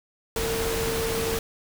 sine tone in noise, 453.3 Hz, A#4, 48 cents flat, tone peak -27 dBFS, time 0.36-1.39 s, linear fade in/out 2 ms, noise pink, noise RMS -29 dBFS, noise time 0.36-1.39 s, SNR -1 dB, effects none

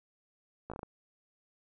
slowing click train, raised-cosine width 1 ms, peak -27 dBFS, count 6, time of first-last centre 0.7-0.831 s, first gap 16 ms, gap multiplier 1.25, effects none

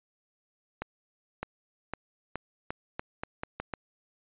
accelerating click train, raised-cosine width 0.5 ms, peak -18 dBFS, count 10, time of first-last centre 0.82-3.737 s, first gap 610 ms, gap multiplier 0.83, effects resampled to 8000 Hz

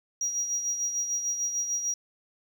sine tone with tremolo, 5740 Hz, F8, 47 cents sharp, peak -23 dBFS, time 0.21-1.94 s, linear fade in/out 2 ms, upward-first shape sine, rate 6.7 Hz, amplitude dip 60%, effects tanh soft clip ceiling -23 dBFS + 9-bit

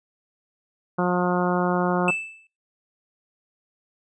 harmonic tone, 178.8 Hz, F3, 41 cents sharp, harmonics 1 / 2 / 3 / 4 / 5 / 6 / 7 / 8, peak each -23 / -26 / -28 / -29 / -30 / -31 / -31 / -32 dBFS, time 0.98-2.11 s, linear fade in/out 10 ms
triangle tone with exponential decay, 2637 Hz, E7, in tune, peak -16 dBFS, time 2.08-2.47 s, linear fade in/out 2 ms, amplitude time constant 84 ms
effects noise-tail reverb RT60 0.3 s tail -25 dB re dry + resampled to 22050 Hz

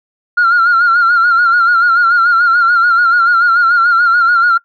sine tone with vibrato, 1396.9 Hz, F6, in tune, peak -5 dBFS, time 0.37-4.58 s, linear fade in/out 10 ms, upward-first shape sine, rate 6.9 Hz, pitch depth 67 cents each way, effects noise-tail reverb RT60 0.1 s tail -23 dB re dry + tanh soft clip ceiling -4 dBFS

